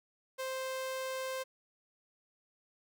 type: tone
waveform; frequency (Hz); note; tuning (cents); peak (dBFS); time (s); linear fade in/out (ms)
sawtooth; 523.3; C5; 0; -32; 0.38-1.44; 20
effects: none